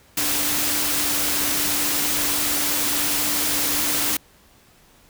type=tone in noise; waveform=sine; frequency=293.7 Hz; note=D4; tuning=in tune; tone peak=-33 dBFS; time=0.17-4.17 s; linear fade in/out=5 ms; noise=white; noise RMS=-22 dBFS; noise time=0.17-4.17 s; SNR=-14 dB; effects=pink hiss -54 dBFS RMS until 5.09 s